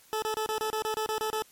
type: tone bursts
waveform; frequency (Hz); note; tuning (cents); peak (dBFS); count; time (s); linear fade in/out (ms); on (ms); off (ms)
20% pulse; 434.6; A4; -21; -23; 11; 0.13-1.422; 0; 92; 28
effects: white hiss -58 dBFS RMS until 1.51 s + MP3 64 kbps